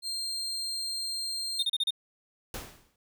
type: tone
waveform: 35% pulse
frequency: 4186 Hz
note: C8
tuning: in tune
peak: -30 dBFS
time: 0.02-1.66 s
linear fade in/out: 50 ms
type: tone bursts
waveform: triangle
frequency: 3658 Hz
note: A#7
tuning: 33 cents flat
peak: -23 dBFS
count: 5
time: 1.59-1.907 s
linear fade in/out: 5 ms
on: 37 ms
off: 33 ms
type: noise with exponential decay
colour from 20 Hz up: pink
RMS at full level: -35 dBFS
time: 2.54-2.96 s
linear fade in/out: 2 ms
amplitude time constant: 90 ms
effects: none